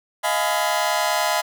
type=chord; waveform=sawtooth; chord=F half-diminished seventh; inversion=third; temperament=just; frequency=628.6 / 698.5 / 838.1 / 1005.8 Hz; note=Eb5 / F5 / Ab5 / Cb6; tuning=+18 / 0 / +16 / +31 cents; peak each=-21 dBFS; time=0.23-1.42 s; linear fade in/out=20 ms; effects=none